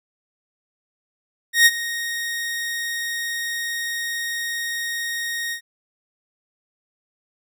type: tone with ADSR envelope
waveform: sawtooth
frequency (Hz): 1864.7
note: A#6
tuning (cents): 0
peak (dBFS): -5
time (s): 1.53-5.61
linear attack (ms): 130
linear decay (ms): 39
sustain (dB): -16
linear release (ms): 88
effects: none